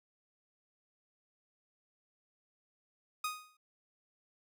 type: tone with exponential decay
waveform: sawtooth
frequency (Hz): 1244.5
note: D#6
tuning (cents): 0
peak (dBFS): -28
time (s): 3.24-3.57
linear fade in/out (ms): 5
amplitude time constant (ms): 71
effects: none